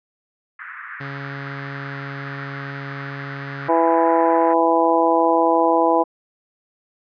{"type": "band-pass noise", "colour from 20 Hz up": "white", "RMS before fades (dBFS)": -35, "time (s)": [0.59, 4.54], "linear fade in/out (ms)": 5, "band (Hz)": [1200, 1900], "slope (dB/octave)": 48}
{"type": "tone", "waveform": "sawtooth", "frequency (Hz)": 138.9, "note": "C#3", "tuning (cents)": 4, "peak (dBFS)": -26, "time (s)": [1, 3.69], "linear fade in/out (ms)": 10}
{"type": "harmonic tone", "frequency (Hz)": 165.7, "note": "E3", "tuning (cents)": 9, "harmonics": [2, 3, 4, 5, 6], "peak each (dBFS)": [-20, -20, -20, -20, -20], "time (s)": [3.68, 6.04], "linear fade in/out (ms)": 20}
{"effects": ["resampled to 11025 Hz"]}